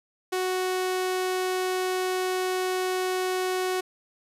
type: tone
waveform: sawtooth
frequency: 370 Hz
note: F#4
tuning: in tune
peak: -21 dBFS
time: 0.32-3.81 s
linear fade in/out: 10 ms
effects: resampled to 32000 Hz + 10-bit